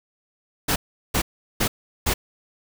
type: noise bursts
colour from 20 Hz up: pink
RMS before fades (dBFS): -21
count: 4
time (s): 0.68-2.14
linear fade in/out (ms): 10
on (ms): 80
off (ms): 380
effects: none